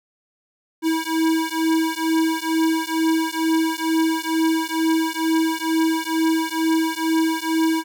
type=beating tone pair; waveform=square; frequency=321.7 / 323.9 Hz; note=E4 / E4; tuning=-42 / -30 cents; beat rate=2.2 Hz; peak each=-22 dBFS; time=0.82-7.84 s; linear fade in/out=50 ms; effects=none